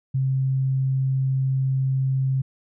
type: tone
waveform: sine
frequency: 133 Hz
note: C3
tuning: 29 cents sharp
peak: -19 dBFS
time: 0.14-2.42 s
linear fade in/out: 10 ms
effects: none